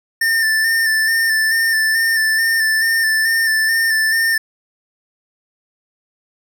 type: tone with vibrato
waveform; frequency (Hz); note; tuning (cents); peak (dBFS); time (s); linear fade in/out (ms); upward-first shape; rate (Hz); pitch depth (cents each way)
square; 1787; A6; +26; -14; 0.21-4.38; 5; square; 2.3; 24
effects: none